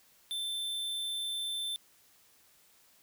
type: tone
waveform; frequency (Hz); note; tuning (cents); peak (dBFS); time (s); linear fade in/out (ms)
square; 3546; A7; +13; -34; 0.31-1.76; 0
effects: white hiss -64 dBFS RMS until 3.02 s